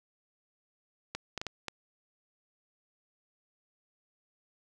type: clicks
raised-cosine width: 0.2 ms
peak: -18 dBFS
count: 5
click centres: 1.15 / 1.377 / 1.415 / 1.467 / 1.683 s
effects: none